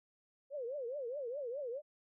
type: tone with vibrato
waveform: sine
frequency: 523.3 Hz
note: C5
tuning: in tune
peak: -38 dBFS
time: 0.5-1.82 s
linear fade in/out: 50 ms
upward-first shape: triangle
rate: 4.8 Hz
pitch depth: 260 cents each way
effects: none